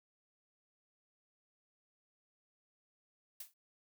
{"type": "noise with exponential decay", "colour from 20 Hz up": "blue", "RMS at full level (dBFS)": -42, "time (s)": [3.4, 3.54], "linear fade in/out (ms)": 5, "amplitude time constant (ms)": 30, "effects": []}